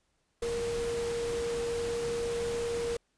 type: tone in noise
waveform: sine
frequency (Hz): 469.6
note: A#4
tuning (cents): +13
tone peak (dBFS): -30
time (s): 0.42-2.97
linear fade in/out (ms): 5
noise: pink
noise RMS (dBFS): -40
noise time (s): 0.42-2.97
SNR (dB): +7
effects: pink hiss -75 dBFS RMS until 3.17 s + resampled to 22050 Hz